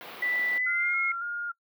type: band-stop noise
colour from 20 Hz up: pink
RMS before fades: -40 dBFS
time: 0.01-0.58 s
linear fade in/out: 0 ms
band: 3900 to 15000 Hz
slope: 24 dB/octave
type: tone with pitch glide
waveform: sine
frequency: 1975.5 to 2154 Hz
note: B6 to C7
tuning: 0 to +50 cents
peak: -25 dBFS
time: 0.22-1.12 s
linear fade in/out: 5 ms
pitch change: +150 cents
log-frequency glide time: 0.55-0.97 s
type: tone with vibrato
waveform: sine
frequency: 1396.9 Hz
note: F6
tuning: in tune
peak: -30 dBFS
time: 0.66-1.52 s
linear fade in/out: 10 ms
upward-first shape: square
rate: 1.8 Hz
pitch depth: 27 cents each way
effects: noise-tail reverb RT60 0.1 s tail -24 dB re dry + high-pass 400 Hz 12 dB/octave